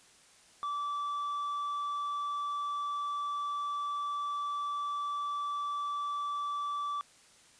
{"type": "tone with tanh clipping", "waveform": "sine", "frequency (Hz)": 1160, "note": "D6", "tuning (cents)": -22, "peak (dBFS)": -33, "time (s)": [0.63, 7.01], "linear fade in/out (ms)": 0, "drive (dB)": 4, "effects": ["white hiss -60 dBFS RMS until 7.59 s", "resampled to 22050 Hz"]}